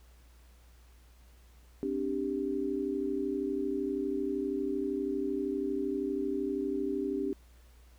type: chord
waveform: sine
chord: C suspended second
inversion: none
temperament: just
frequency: 261.6 / 294.3 / 392.4 Hz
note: C4 / D4 / G4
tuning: 0 / +4 / +2 cents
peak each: -36 / -34 / -33 dBFS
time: 1.83-7.33 s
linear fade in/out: 0 ms
effects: added 60 Hz sine -55 dBFS peak until 7.98 s + pink hiss -65 dBFS RMS until 7.98 s